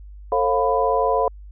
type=tone cluster; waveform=sine; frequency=445.9 / 539 / 706 / 997 Hz; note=A4 / C#5 / F5 / B5; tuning=+23 / -49 / +19 / +16 cents; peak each=-22 dBFS; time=0.32-1.28 s; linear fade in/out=2 ms; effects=added 50 Hz sine -37 dBFS peak until 1.51 s